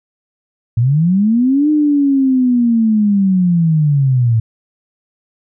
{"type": "linear two-way sweep", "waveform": "sine", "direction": "up then down", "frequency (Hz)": [110, 305.7, 110], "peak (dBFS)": -9, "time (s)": [0.77, 4.4], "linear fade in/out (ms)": 5, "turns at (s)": 1.7, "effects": []}